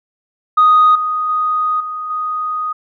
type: tone with level steps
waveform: sine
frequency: 1244.5 Hz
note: D#6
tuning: in tune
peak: -5 / -15 / -13 / -21 / -17 dBFS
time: 0.57-2.73 s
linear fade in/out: 10 ms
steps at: 0.95 / 1.29 / 1.8 / 2.1 s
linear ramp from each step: 5 ms
effects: tanh soft clip ceiling -3 dBFS

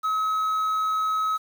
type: tone with quantisation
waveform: triangle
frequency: 1281 Hz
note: E6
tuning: 50 cents flat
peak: -20 dBFS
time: 0.03-1.38 s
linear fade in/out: 20 ms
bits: 8
effects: none

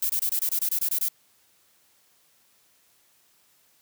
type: noise bursts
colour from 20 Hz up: violet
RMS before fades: -25 dBFS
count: 11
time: 0.02-1.086 s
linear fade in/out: 5 ms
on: 76 ms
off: 23 ms
effects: white hiss -63 dBFS RMS until 3.81 s + high-pass 60 Hz 12 dB/octave

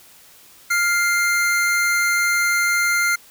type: tone pair together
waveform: square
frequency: 1400 / 2098 Hz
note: F6 / C7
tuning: +4 / +4 cents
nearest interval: perfect fifth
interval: 700 cents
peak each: -20 dBFS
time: 0.7-3.16 s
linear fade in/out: 10 ms
effects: white hiss -48 dBFS RMS until 3.3 s

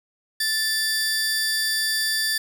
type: tone pair together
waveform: sawtooth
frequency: 1760 / 4699 Hz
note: A6 / D8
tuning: 0 / 0 cents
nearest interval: octave + perfect fourth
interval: 1700 cents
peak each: -21 dBFS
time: 0.4-2.38 s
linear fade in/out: 5 ms
effects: 7-bit

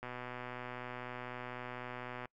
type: click train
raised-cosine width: 0.5 ms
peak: -28 dBFS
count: 277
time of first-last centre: 0.03-2.256 s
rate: 124 Hz
effects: noise-tail reverb RT60 0.1 s tail -26 dB re dry

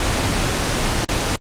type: noise with dropouts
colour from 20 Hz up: pink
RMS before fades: -19 dBFS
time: 0-1.36 s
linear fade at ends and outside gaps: 2 ms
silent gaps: 1.048-1.088 s
effects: low-pass 8000 Hz 12 dB/octave + Opus 24 kbps

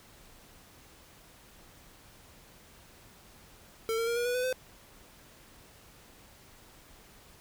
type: tone with pitch steps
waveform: square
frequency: 448.8 / 458.8 / 468.9 / 479.3 / 490 / 500.9 / 512 Hz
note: A4 / A#4 / A#4 / A#4 / B4 / B4 / C5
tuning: +34 / -28 / +10 / +48 / -14 / +24 / -38 cents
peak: -29 dBFS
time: 3.89-4.527 s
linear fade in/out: 0 ms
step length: 91 ms
effects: pink hiss -56 dBFS RMS until 7.4 s

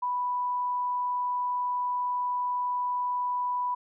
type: tone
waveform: sine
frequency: 987.8 Hz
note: B5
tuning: in tune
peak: -26 dBFS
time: 0.02-3.75 s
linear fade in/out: 10 ms
effects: none

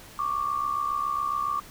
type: tone pair together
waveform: sine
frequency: 1111.8 / 1179 Hz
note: C#6 / D6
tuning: +5 / +6 cents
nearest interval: minor second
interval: 101 cents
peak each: -29 / -27 dBFS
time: 0.19-1.6 s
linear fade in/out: 2 ms
effects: pink hiss -47 dBFS RMS until 1.7 s

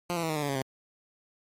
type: tone with pitch steps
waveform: 10% pulse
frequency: 175.2 / 168.35 / 161.78 / 155.46 / 149.38 / 143.54 / 137.94 / 132.55 Hz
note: F3 / E3 / E3 / D#3 / D3 / D3 / C#3 / C3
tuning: +6 / +37 / -32 / -1 / +30 / -39 / -8 / +23 cents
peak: -20 dBFS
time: 0.1-0.62 s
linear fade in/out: 0 ms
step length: 65 ms
effects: MP3 64 kbps

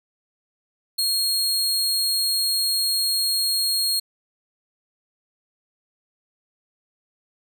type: tone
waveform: sawtooth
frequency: 4265 Hz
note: C8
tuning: 32 cents sharp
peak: -17 dBFS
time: 0.98-4 s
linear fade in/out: 10 ms
effects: none

